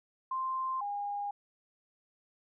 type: tone pair in turn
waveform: sine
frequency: 1046.5 / 813.9 Hz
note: C6 / G#5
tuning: 0 / -35 cents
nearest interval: major third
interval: 435 cents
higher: first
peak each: -31 / -33 dBFS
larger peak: first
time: 0.31-0.81 / 0.81-1.31 s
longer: neither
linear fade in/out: 5 ms
effects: none